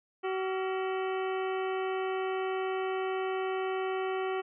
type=harmonic tone with a mistuned harmonic; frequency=378.4 Hz; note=F#4; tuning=39 cents sharp; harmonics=1 / 2 / 3 / 4 / 5 / 6 / 7 / 8; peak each=-31 / -37 / -41 / -43 / -45 / -47 / -48 / -49 dBFS; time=0.23-4.42 s; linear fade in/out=20 ms; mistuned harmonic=4; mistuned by=-150 cents; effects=none